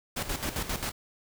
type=noise with tremolo; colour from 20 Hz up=pink; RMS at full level=-31 dBFS; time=0.16-0.92 s; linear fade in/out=10 ms; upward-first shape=square; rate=7.5 Hz; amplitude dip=65%; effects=none